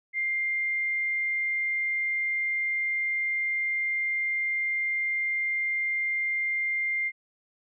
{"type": "tone", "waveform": "sine", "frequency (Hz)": 2100, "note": "C7", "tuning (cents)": 6, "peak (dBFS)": -25, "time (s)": [0.13, 7.12], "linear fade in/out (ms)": 50, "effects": []}